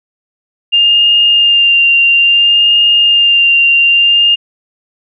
sine tone with vibrato, 2803 Hz, F7, 6 cents sharp, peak -5 dBFS, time 0.72-4.36 s, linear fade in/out 20 ms, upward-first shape sine, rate 0.59 Hz, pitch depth 18 cents each way, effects none

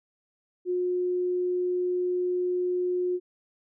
sine tone, 360 Hz, F#4, 47 cents flat, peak -24 dBFS, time 0.65-3.2 s, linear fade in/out 50 ms, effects none

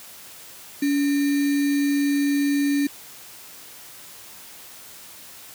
sine tone with sample-and-hold, 284.1 Hz, C#4, 43 cents sharp, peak -18 dBFS, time 0.82-2.87 s, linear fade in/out 5 ms, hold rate 2100 Hz, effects white hiss -43 dBFS RMS until 5.54 s + high-pass 60 Hz 12 dB/octave

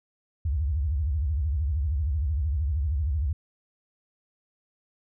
sine tone with vibrato, 73.1 Hz, D2, 7 cents flat, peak -23 dBFS, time 0.45-3.33 s, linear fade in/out 5 ms, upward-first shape sine, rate 13 Hz, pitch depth 260 cents each way, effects none

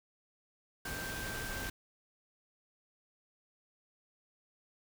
sine tone in noise, 1568 Hz, G6, in tune, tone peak -42 dBFS, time 0.85-1.7 s, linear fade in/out 5 ms, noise pink, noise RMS -41 dBFS, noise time 0.85-1.7 s, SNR -4 dB, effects none

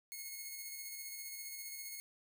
5% pulse tone with tremolo, 2176 Hz, C#7, 33 cents flat, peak -33 dBFS, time 0.12-2 s, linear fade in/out 0 ms, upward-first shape square, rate 15 Hz, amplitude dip 25%, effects none

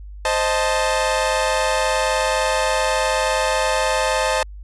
sawtooth chord, A diminished, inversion first, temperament equal, 523.3 / 622.3 / 880 Hz, C5 / Eb5 / A5, 0 / 0 / 0 cents, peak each -18 dBFS, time 0.25-4.43 s, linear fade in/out 2 ms, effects added 50 Hz sine -33 dBFS peak until 4.63 s + resampled to 24000 Hz

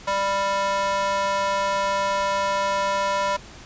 square tone with high-pass filter, 197.4 Hz, G3, 12 cents sharp, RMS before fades -23 dBFS, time 0.07-3.37 s, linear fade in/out 10 ms, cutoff 790 Hz, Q 8.4, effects pink hiss -43 dBFS RMS until 3.65 s + resampled to 16000 Hz

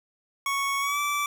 25% pulse tone with pitch glide, 1108.7 to 1161.1 Hz, C#6 to D6, 0 to -20 cents, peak -21 dBFS, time 0.46-1.26 s, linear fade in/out 2 ms, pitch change +80 cents, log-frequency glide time 0.8-0.99 s, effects 10-bit

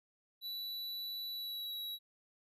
square tone with pitch glide, 3951 to 3885 Hz, B7 to B7, 0 to -29 cents, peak -40 dBFS, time 0.41-1.99 s, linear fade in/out 50 ms, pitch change -29 cents, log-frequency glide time 1.3-1.8 s, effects none

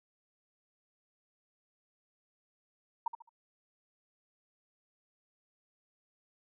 sine tone with echo, 929 Hz, A#5, 6 cents flat, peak -28 dBFS, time 3.06-3.08 s, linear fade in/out 5 ms, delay 71 ms, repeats 3, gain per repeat -10 dB, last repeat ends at 3.293 s, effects none

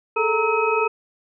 sine tone cluster, 424.7 / 445.7 / 927 / 1294 / 2536 Hz, G#4 / A4 / A#5 / E6 / D#7, +39 / +22 / -10 / -32 / +32 cents, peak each -25 / -22 / -24 / -24 / -25 dBFS, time 0.16-0.88 s, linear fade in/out 10 ms, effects none

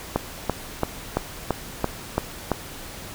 click train, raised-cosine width 1 ms, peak -6 dBFS, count 8, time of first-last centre 0.16-2.517 s, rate 2.97 Hz, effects pink hiss -38 dBFS RMS until 3.14 s

